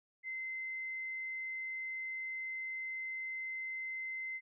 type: tone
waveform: sine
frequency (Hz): 2066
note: C7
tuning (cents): -22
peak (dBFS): -38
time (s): 0.23-4.41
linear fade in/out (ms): 50
effects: none